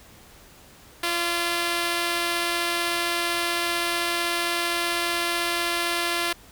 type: tone pair together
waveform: 5% pulse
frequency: 343.6 / 577.9 Hz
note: F4 / D5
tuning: -28 / -28 cents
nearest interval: major sixth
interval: 900 cents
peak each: -12 / -23 dBFS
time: 1.03-6.33 s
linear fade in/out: 5 ms
effects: pink hiss -50 dBFS RMS until 6.51 s